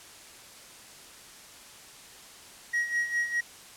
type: tone with tremolo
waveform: triangle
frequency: 1900 Hz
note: A#6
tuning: 33 cents sharp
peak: -22 dBFS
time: 2.73-3.41 s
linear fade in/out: 10 ms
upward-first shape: sine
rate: 4.9 Hz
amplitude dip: 70%
effects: white hiss -49 dBFS RMS until 3.76 s + low-pass 10000 Hz 12 dB/octave